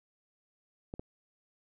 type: clicks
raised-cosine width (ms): 2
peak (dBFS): -26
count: 2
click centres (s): 0.939 / 0.995
effects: none